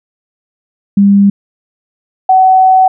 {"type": "tone pair in turn", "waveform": "sine", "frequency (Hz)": [200, 753.2], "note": ["G3", "F#5"], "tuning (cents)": [35, 31], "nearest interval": "octave + major seventh", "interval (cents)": 2296, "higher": "second", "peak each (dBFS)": -3, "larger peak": "neither", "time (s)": [[0.97, 1.3], [2.29, 2.88]], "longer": "second", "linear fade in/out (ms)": 5, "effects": []}